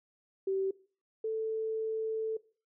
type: tone pair in turn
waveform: sine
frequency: 385.5 / 441.5 Hz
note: G4 / A4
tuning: -29 / +6 cents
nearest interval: major second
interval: 235 cents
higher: second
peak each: -28 / -30 dBFS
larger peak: first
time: 0.47-0.71 / 1.24-2.37 s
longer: second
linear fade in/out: 5 ms
effects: noise-tail reverb RT60 0.4 s tail -20 dB re dry